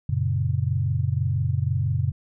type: chord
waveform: sine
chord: F# major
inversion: none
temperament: equal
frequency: 92.5 / 116.54 / 138.59 Hz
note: F#2 / A#2 / C#3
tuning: 0 / 0 / 0 cents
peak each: -25 dBFS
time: 0.09-2.12 s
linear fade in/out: 5 ms
effects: none